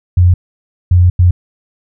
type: tone bursts at uneven times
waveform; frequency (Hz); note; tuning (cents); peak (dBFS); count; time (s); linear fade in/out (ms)
sine; 89.1; F2; +35; -4; 3; 0.17-0.34 / 0.91-1.1 / 1.19-1.31; 5
effects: none